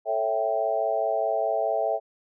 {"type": "chord", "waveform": "sine", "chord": "A dominant seventh", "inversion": "none", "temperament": "equal", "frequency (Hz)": [440, 554.4, 659.3, 784], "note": ["A4", "C#5", "E5", "G5"], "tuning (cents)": [0, 0, 0, 0], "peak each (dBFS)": [-31, -30, -25, -29], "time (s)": [0.05, 2], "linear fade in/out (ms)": 50, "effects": []}